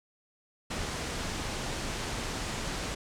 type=low-pass noise; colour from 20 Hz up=pink; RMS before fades=-35 dBFS; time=0.7-2.95 s; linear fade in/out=10 ms; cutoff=8500 Hz; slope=24 dB/octave; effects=none